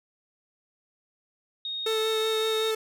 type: tone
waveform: sine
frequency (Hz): 3724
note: A#7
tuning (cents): -2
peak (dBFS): -30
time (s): 1.65-2.71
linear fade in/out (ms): 2
type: tone with vibrato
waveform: 45% pulse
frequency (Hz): 440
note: A4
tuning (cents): 0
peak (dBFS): -25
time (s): 1.86-2.75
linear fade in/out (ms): 5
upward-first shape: sine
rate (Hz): 5.3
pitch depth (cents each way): 11
effects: none